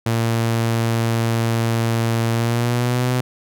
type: tone with pitch glide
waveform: sawtooth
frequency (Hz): 115 to 125.41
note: A#2 to B2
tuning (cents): -23 to +27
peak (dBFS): -13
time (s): 0.06-3.21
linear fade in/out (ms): 5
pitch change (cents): +150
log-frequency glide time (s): 2.31-3.1
effects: none